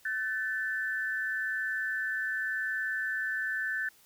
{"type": "tone pair together", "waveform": "sine", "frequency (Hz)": [1519.1, 1760], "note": ["F#6", "A6"], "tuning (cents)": [45, 0], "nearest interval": "minor third", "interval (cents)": 255, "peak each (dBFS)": [-33, -32], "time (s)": [0.05, 3.89], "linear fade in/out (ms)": 5, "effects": ["white hiss -61 dBFS RMS until 4.05 s"]}